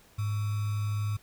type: tone with sample-and-hold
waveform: sine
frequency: 104.3 Hz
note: G#2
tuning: 8 cents sharp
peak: -27 dBFS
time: 0.18-1.17 s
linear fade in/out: 10 ms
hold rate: 1225 Hz
effects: pink hiss -59 dBFS RMS until 1.22 s